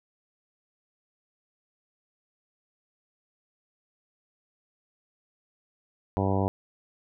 harmonic tone, 97 Hz, G2, 18 cents flat, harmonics 1 / 2 / 3 / 4 / 5 / 6 / 7 / 8 / 9 / 10, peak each -27 / -30 / -32 / -33 / -34 / -35 / -35 / -36 / -37 / -37 dBFS, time 6.17-6.48 s, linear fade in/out 0 ms, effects none

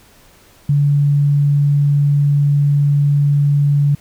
sine tone, 143.7 Hz, D3, 37 cents flat, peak -10 dBFS, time 0.69-3.95 s, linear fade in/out 5 ms, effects pink hiss -48 dBFS RMS until 4 s

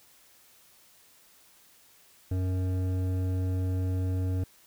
triangle tone with hard clipping, 92.5 Hz, F#2, in tune, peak -28 dBFS, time 2.31-4.44 s, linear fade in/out 5 ms, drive 15 dB, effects white hiss -59 dBFS RMS until 4.66 s

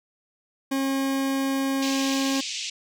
40% pulse tone, 270.7 Hz, C#4, 41 cents flat, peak -22 dBFS, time 0.71-2.41 s, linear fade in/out 10 ms
pink band-pass noise, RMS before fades -32 dBFS, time 1.82-2.7 s, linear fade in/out 5 ms, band 2400 to 7300 Hz, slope 48 dB/octave
effects none

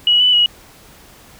sine tone with pitch steps, 2919 / 2985 / 2908 Hz, F#7 / F#7 / F#7, -24 / +15 / -31 cents, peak -9 dBFS, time 0.07-0.46 s, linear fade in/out 2 ms, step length 130 ms, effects pink hiss -44 dBFS RMS until 1.39 s

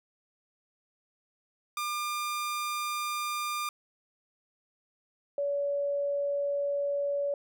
sawtooth / sine tone pair in turn, 1200 / 568.3 Hz, D6 / C#5, +37 / +43 cents, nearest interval octave + minor second, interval 1294 cents, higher first, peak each -27 dBFS, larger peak neither, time 1.77-3.69 / 5.38-7.34 s, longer second, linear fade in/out 2 ms, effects none

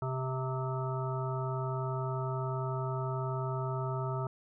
harmonic tone with a mistuned harmonic, 130.81 Hz, C3, in tune, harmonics 1 / 3 / 5 / 7 / 9 / 10, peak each -33 / -40 / -41 / -42 / -46 / -42 dBFS, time 0.02-4.27 s, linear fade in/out 2 ms, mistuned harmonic 10, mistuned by -16 cents, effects none

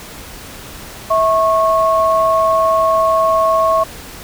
sine tone pair together, 650 / 1096 Hz, E5 / C#6, -24 / -20 cents, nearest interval major sixth, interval 904 cents, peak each -13 dBFS, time 1.1-3.84 s, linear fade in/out 10 ms, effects pink hiss -33 dBFS RMS until 4.23 s

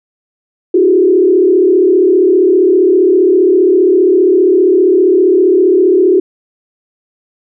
sine tone with frequency modulation, 370 Hz, F#4, in tune, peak -5 dBFS, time 0.74-6.2 s, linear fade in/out 5 ms, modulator 35.1 Hz, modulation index 1.1, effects none

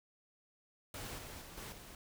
pink noise with level steps, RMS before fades -45 / -49 / -52 / -47 / -53 dBFS, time 0.94-1.95 s, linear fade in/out 2 ms, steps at 1.18 / 1.41 / 1.57 / 1.72 s, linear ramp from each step 5 ms, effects none

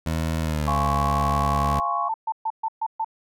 20% pulse tone with pitch glide, 80.6 to 71.39 Hz, E2 to D2, -38 to -48 cents, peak -18 dBFS, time 0.06-1.8 s, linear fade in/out 5 ms, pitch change -210 cents, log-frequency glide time 0.41-0.78 s
sine chord, Db major seventh, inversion first, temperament just, 693 / 831.5 / 1039.4 / 1108.7 Hz, F5 / Ab5 / C6 / Db6, -14 / +2 / -12 / 0 cents, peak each -29 / -29 / -30 / -24 dBFS, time 0.67-2.09 s, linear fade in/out 10 ms
sine tone bursts, 890 Hz, A5, 20 cents sharp, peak -22 dBFS, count 6, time 2.09-3.046 s, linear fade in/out 5 ms, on 51 ms, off 130 ms
effects none

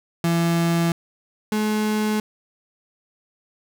35% pulse tone pair in turn, 168.5 / 213.6 Hz, E3 / G#3, +38 / +49 cents, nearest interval major third, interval 411 cents, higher second, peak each -16 / -18 dBFS, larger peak first, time 0.24-0.92 / 1.52-2.2 s, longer neither, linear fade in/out 2 ms, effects none

